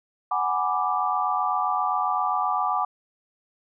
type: chord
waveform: sine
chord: G# half-diminished seventh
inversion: third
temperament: equal with one note detuned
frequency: 743 / 830.6 / 987.8 / 1174.7 Hz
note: F#5 / G#5 / B5 / D6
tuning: +7 / 0 / 0 / 0 cents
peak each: -27 / -28 / -30 / -25 dBFS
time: 0.31-2.85 s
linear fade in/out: 5 ms
effects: none